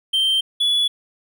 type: tone pair in turn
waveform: triangle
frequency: 3136 / 3415 Hz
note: G7 / G#7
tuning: 0 / +48 cents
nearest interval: minor second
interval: 148 cents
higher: second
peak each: -14 dBFS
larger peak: neither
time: 0.13-0.41 / 0.6-0.88 s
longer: neither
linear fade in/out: 10 ms
effects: none